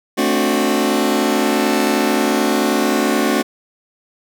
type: chord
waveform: sawtooth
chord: D dominant seventh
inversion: second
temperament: just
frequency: 220.2 / 264.3 / 293.7 / 367.1 Hz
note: A3 / C4 / D4 / F#4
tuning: +2 / +18 / 0 / -14 cents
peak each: -16 dBFS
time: 0.17-3.43 s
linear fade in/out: 20 ms
effects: none